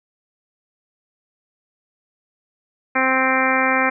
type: harmonic tone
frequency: 261.6 Hz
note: C4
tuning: in tune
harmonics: 1 / 2 / 3 / 4 / 5 / 6 / 7 / 8 / 9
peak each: -24 / -24 / -24 / -24 / -24 / -24 / -24 / -24 / -24 dBFS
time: 2.95-3.9 s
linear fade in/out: 10 ms
effects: none